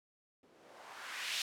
violet noise with low-pass filter sweep, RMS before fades -44 dBFS, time 0.43-1.42 s, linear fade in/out 2 ms, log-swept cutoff 280 to 3500 Hz, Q 1.4, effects none

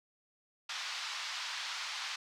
white band-pass noise, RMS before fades -40 dBFS, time 0.69-2.16 s, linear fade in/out 5 ms, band 910 to 5100 Hz, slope 24 dB/octave, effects none

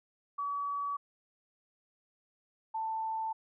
sine tone pair in turn, 1139 / 886.7 Hz, C#6 / A5, +47 / +13 cents, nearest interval major third, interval 434 cents, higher first, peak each -32 / -32 dBFS, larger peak neither, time 0.38-0.97 / 2.74-3.33 s, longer neither, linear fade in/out 10 ms, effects none

